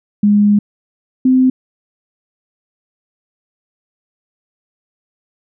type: tone pair in turn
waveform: sine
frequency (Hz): 206.2 / 257.9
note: G#3 / C4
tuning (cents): -12 / -25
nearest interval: major third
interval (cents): 387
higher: second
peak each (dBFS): -7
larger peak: neither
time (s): 0.23-0.59 / 1.25-1.5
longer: first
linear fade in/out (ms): 5
effects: none

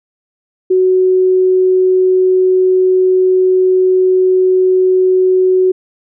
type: tone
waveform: sine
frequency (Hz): 371.5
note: F#4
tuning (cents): +7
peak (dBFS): -7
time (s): 0.7-5.72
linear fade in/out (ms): 10
effects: none

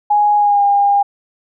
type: tone with pitch glide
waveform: sine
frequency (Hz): 830.6 to 807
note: G#5 to G#5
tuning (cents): 0 to -50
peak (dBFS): -9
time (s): 0.1-1.03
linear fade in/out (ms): 10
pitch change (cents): -50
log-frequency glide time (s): 0.37-0.63
effects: none

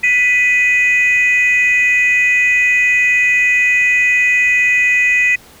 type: tone pair together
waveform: sine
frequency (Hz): 1982.7 / 2498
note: B6 / D#7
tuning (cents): +6 / +6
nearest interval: major third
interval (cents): 400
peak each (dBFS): -11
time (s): 0.03-5.36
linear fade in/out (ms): 10
effects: tanh soft clip ceiling -5 dBFS + pink hiss -42 dBFS RMS until 5.6 s

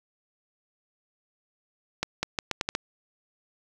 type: accelerating click train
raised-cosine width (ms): 0.2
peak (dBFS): -9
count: 7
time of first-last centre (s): 2.03-2.751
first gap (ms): 200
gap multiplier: 0.79
effects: 8-bit

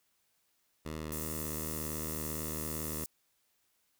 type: tone with vibrato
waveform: 10% pulse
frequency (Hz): 77.78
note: D#2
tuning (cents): 0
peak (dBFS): -30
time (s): 0.85-3.05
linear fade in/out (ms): 10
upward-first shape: triangle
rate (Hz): 2.7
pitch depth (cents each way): 18
type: high-pass noise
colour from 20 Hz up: white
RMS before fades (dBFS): -41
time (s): 1.12-3.06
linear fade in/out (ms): 0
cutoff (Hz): 6000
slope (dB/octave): 24
effects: white hiss -75 dBFS RMS until 3.99 s

